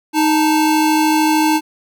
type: tone pair together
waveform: square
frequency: 311.1 / 880 Hz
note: D#4 / A5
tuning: 0 / 0 cents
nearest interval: octave + tritone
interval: 1800 cents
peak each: -14 / -17 dBFS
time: 0.13-1.61 s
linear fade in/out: 50 ms
effects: none